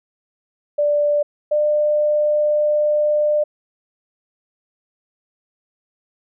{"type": "tone pair in turn", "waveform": "sine", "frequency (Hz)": [587.3, 598.6], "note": ["D5", "D5"], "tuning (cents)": [0, 33], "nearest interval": "unison", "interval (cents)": 33, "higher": "second", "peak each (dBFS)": -14, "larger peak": "neither", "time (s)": [[0.78, 1.23], [1.51, 3.44]], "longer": "second", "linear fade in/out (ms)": 10, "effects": []}